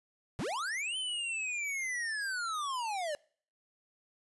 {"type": "linear two-way sweep", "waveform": "square", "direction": "up then down", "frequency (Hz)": [98, 3096, 566], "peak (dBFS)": -34, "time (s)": [0.39, 3.15], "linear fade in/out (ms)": 0, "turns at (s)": 0.97, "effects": ["noise-tail reverb RT60 0.5 s tail -25 dB re dry", "resampled to 24000 Hz"]}